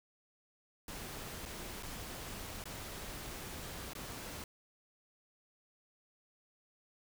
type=noise with dropouts; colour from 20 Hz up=pink; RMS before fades=-45 dBFS; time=0.88-4.44 s; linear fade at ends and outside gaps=2 ms; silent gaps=1.454-1.458 / 1.826-1.831 / 2.64-2.655 / 3.934-3.951 s; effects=none